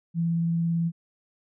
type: tone with vibrato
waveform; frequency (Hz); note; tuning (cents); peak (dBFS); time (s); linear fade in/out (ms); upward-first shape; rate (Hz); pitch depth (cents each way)
sine; 167.5; E3; +28; -22; 0.14-0.92; 50; sine; 18; 10
effects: none